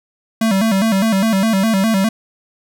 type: tone with vibrato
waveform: square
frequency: 207.7 Hz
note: G#3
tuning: in tune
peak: -13 dBFS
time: 0.41-2.09 s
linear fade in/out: 5 ms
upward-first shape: square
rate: 4.9 Hz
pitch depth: 130 cents each way
effects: none